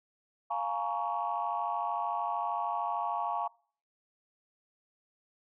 sine chord, Bb minor seventh, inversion second, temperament just, 699.2 / 839.1 / 932.3 / 1118.8 Hz, F5 / Ab5 / Bb5 / Db6, +2 / +18 / 0 / +16 cents, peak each -35 / -35 / -35 / -35 dBFS, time 0.5-3.48 s, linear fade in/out 10 ms, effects noise-tail reverb RT60 0.5 s tail -25 dB re dry + tanh soft clip ceiling -21 dBFS

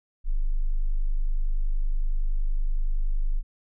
sine tone, 25.35 Hz, G#0, 41 cents flat, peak -20 dBFS, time 0.24-3.43 s, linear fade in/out 50 ms, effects none

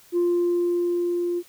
sine tone with level ramp, 349.2 Hz, F4, in tune, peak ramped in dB -16 to -22 dBFS, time 0.12-1.43 s, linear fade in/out 50 ms, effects tanh soft clip ceiling -16 dBFS + white hiss -53 dBFS RMS until 1.48 s

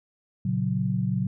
sine chord, F# major, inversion first, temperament equal, 116.54 / 138.59 / 185 Hz, A#2 / C#3 / F#3, 0 / 0 / 0 cents, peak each -28 / -28 / -26 dBFS, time 0.45-1.27 s, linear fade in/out 5 ms, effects none

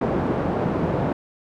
pink band-pass noise, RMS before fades -23 dBFS, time 0.01-1.13 s, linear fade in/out 5 ms, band 120 to 780 Hz, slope 12 dB/octave, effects none

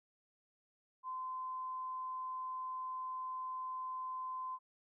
sine tone, 1030 Hz, C6, 28 cents flat, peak -39 dBFS, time 1.03-4.59 s, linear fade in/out 50 ms, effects none

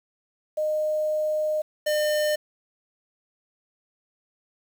sine / square tone pair in turn, 614 / 603.8 Hz, D#5 / D5, -23 / +48 cents, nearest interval unison, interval 29 cents, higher first, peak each -22 dBFS, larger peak neither, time 0.57-1.62 / 1.86-2.36 s, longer first, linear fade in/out 10 ms, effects 8-bit

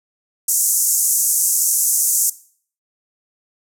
pink band-pass noise, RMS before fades -17 dBFS, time 0.48-2.3 s, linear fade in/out 5 ms, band 6300 to 14000 Hz, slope 48 dB/octave, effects noise-tail reverb RT60 0.5 s tail -18 dB re dry

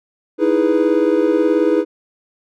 triangle chord, E major seventh, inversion third, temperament equal, 311.1 / 329.6 / 415.3 / 493.9 Hz, D#4 / E4 / G#4 / B4, 0 / 0 / 0 / 0 cents, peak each -16 dBFS, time 0.38-1.85 s, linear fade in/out 50 ms, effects none

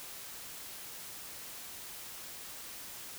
silence, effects white hiss -46 dBFS RMS until 3.18 s

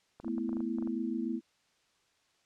clicks, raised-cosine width 1 ms, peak -33 dBFS, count 11, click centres 0.2 / 0.246 / 0.281 / 0.381 / 0.492 / 0.53 / 0.569 / 0.605 / 0.785 / 0.825 / 0.874 s
sine chord, A suspended second, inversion none, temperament equal, 220 / 246.9 / 329.6 Hz, A3 / B3 / E4, 0 / 0 / 0 cents, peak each -36 / -35 / -36 dBFS, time 0.23-1.41 s, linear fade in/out 50 ms
effects white hiss -71 dBFS RMS until 2.45 s + low-pass 6000 Hz 12 dB/octave

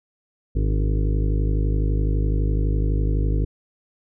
harmonic tone with a mistuned harmonic, 51.91 Hz, G#1, in tune, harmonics 1 / 2 / 3 / 5 / 6 / 7 / 8 / 9, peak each -19 / -25 / -29 / -33 / -35 / -36 / -37 / -38 dBFS, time 0.55-3.45 s, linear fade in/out 10 ms, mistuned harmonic 5, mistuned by +55 cents, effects none

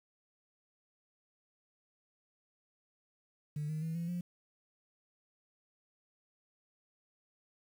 sine tone with pitch steps, 149.2 / 155.54 / 162.14 / 169.03 / 176.2 Hz, D3 / D#3 / E3 / E3 / F3, +28 / 0 / -28 / +44 / +16 cents, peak -33 dBFS, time 3.56-4.21 s, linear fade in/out 5 ms, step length 130 ms, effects tanh soft clip ceiling -31 dBFS + 10-bit

